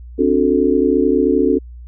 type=chord; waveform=sine; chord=D dominant seventh; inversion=third; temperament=just; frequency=264.3 / 293.7 / 367.1 / 440.5 Hz; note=C4 / D4 / F#4 / A4; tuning=+18 / 0 / -14 / +2 cents; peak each=-17 dBFS; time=0.18-1.59 s; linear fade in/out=20 ms; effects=added 60 Hz sine -32 dBFS peak until 1.87 s